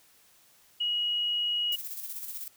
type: tone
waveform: sine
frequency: 2900 Hz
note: F#7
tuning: 35 cents flat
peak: -26 dBFS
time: 0.8-1.76 s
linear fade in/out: 10 ms
type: noise with tremolo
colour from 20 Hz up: violet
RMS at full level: -37 dBFS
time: 1.72-2.48 s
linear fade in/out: 2 ms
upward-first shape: square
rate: 16 Hz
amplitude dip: 45%
effects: white hiss -61 dBFS RMS until 2.56 s